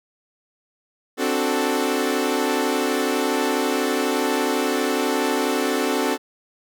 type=chord; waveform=sawtooth; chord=D dominant seventh; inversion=third; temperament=equal; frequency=261.6 / 293.7 / 370 / 440 Hz; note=C4 / D4 / F#4 / A4; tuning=0 / 0 / 0 / 0 cents; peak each=-21 / -22 / -22 / -21 dBFS; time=1.17-6.18 s; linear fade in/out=50 ms; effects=none